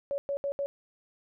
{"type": "tone bursts at uneven times", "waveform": "sine", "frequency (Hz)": 562, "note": "C#5", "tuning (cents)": 24, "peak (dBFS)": -28, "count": 4, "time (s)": [[0.11, 0.18], [0.29, 0.37], [0.44, 0.52], [0.59, 0.66]], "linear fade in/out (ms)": 0, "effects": []}